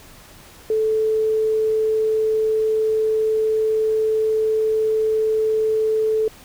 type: tone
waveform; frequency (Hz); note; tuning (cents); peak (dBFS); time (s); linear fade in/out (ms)
sine; 437; A4; -12; -16; 0.7-6.28; 2
effects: pink hiss -45 dBFS RMS until 6.44 s